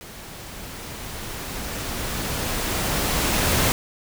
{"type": "noise with level ramp", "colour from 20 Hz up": "pink", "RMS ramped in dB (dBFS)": [-40, -19], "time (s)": [0.01, 3.72], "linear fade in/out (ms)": 0, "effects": []}